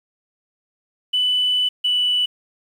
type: tone pair in turn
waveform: sine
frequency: 2989 / 2968 Hz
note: F#7 / F#7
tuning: +17 / +5 cents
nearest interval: unison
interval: 12 cents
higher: first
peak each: -15 dBFS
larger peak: neither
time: 1.13-1.69 / 1.84-2.26 s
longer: first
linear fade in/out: 10 ms
effects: tanh soft clip ceiling -11 dBFS + 8-bit